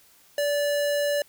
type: tone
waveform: square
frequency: 580 Hz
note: D5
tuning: 22 cents flat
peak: -23 dBFS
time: 0.38-1.22 s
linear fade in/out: 2 ms
effects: white hiss -57 dBFS RMS until 1.28 s